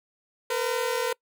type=tone pair together; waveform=sawtooth; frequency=461.9 / 503.6 Hz; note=A#4 / B4; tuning=-16 / +34 cents; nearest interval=minor second; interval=150 cents; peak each=-24 dBFS; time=0.5-1.13 s; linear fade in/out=5 ms; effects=noise-tail reverb RT60 0.1 s tail -25 dB re dry